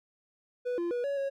triangle tone with pitch steps, 493.2 / 344.7 / 485.2 / 562 / 550 Hz, B4 / F4 / B4 / C#5 / C#5, -2 / -23 / -31 / +24 / -14 cents, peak -27 dBFS, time 0.65-1.3 s, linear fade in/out 20 ms, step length 130 ms, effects none

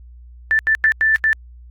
sine tone bursts at uneven times, 1765 Hz, A6, 5 cents sharp, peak -12 dBFS, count 5, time 0.51-0.59 / 0.67-0.75 / 0.84-0.92 / 1.01-1.16 / 1.24-1.33 s, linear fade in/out 0 ms, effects added 60 Hz sine -38 dBFS peak until 1.7 s + AAC 48 kbps

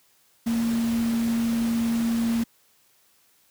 sine tone in noise, 230.9 Hz, A#3, 16 cents flat, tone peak -21 dBFS, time 0.46-2.44 s, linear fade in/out 10 ms, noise pink, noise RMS -36 dBFS, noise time 0.46-2.44 s, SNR +12 dB, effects white hiss -62 dBFS RMS until 3.5 s + high-pass 60 Hz 12 dB/octave

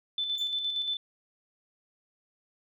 sine tone with tremolo, 3518 Hz, A7, 1 cent flat, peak -27 dBFS, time 0.18-0.97 s, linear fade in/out 2 ms, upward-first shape square, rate 8.6 Hz, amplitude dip 40%
35% pulse tone with exponential decay, 3531 Hz, A7, 5 cents sharp, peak -33 dBFS, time 0.38-0.57 s, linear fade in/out 2 ms, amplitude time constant 40 ms
effects none

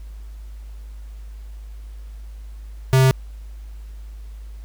square tone, 131.5 Hz, C3, 9 cents sharp, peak -12 dBFS, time 2.93-3.11 s, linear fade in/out 0 ms, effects added 52 Hz sine -33 dBFS peak until 4.64 s + pink hiss -56 dBFS RMS until 4.64 s

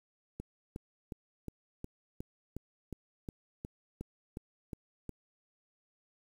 click train, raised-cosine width 3 ms, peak -27 dBFS, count 14, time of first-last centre 0.4-5.093 s, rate 2.77 Hz, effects 9-bit

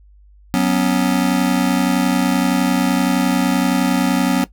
square chord, F# suspended fourth, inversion none, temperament just, 185 / 246.7 / 277.5 Hz, F#3 / B3 / C#4, 0 / -2 / +2 cents, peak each -19 dBFS, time 0.54-4.44 s, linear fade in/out 0 ms, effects noise-tail reverb RT60 0.1 s tail -17 dB re dry + added 50 Hz sine -44 dBFS peak until 4.52 s

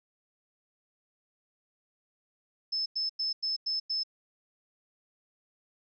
sine tone bursts, 5240 Hz, E8, 11 cents flat, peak -28 dBFS, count 6, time 2.72-4.035 s, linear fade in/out 10 ms, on 140 ms, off 95 ms, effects none

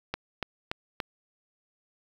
click train, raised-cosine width 0.3 ms, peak -14 dBFS, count 4, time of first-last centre 0.14-1.002 s, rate 3.48 Hz, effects 7-bit

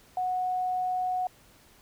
sine tone, 735 Hz, F#5, 12 cents flat, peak -26 dBFS, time 0.17-1.27 s, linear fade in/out 2 ms, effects pink hiss -58 dBFS RMS until 1.81 s

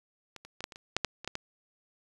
clicks, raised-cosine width 0.2 ms, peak -27 / -30 / -23 / -15 / -28 / -29 / -9 / -10 / -24 / -16 / -17 dBFS, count 11, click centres 0.363 / 0.45 / 0.606 / 0.641 / 0.722 / 0.759 / 0.966 / 1.047 / 1.246 / 1.276 / 1.354 s, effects resampled to 24000 Hz + 8-bit

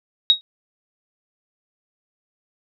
sine tone with exponential decay, 3783 Hz, A#7, 25 cents sharp, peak -6 dBFS, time 0.3-0.41 s, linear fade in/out 0 ms, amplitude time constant 23 ms, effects none

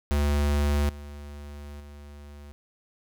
square tone with level steps, 72.6 Hz, D2, 19 cents flat, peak -22 / -39 / -43 dBFS, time 0.11-2.52 s, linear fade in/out 0 ms, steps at 0.89 / 1.8 s, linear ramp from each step 5 ms, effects none

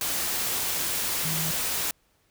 sine tone in noise, 159.8 Hz, D#3, 47 cents sharp, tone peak -31 dBFS, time 1.25-1.51 s, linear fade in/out 2 ms, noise white, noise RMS -28 dBFS, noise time 0.01-1.91 s, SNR -6 dB, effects pink hiss -67 dBFS RMS until 2.3 s

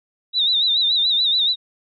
sine tone with vibrato, 3784 Hz, A#7, 25 cents sharp, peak -15 dBFS, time 0.33-1.56 s, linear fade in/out 50 ms, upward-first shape sine, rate 7 Hz, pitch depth 96 cents each way, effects none

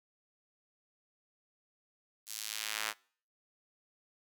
square tone with high-pass filter sweep, 54 Hz, A1, 32 cents flat, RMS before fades -39 dBFS, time 2.26-2.94 s, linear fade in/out 50 ms, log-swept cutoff 6500 to 1300 Hz, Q 0.83, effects noise-tail reverb RT60 0.5 s tail -25 dB re dry

